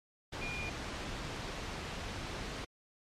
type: tone in noise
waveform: sine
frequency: 2423 Hz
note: D#7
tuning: 47 cents flat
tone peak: -39 dBFS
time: 0.41-0.7 s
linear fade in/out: 10 ms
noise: pink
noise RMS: -40 dBFS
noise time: 0.32-2.65 s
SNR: -2 dB
effects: low-pass 5000 Hz 12 dB/octave + MP3 64 kbps